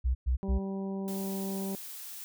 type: tone bursts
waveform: sine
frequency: 63.2 Hz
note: B1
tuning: 41 cents sharp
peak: -24 dBFS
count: 3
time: 0.04-0.59 s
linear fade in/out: 20 ms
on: 110 ms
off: 110 ms
type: harmonic tone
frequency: 194.1 Hz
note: G3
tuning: 17 cents flat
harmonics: 1 / 2 / 3 / 4 / 5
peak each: -33 / -39 / -46 / -49 / -51 dBFS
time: 0.43-1.75 s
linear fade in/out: 0 ms
type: noise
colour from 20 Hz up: blue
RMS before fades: -43 dBFS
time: 1.08-2.24 s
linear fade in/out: 0 ms
effects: none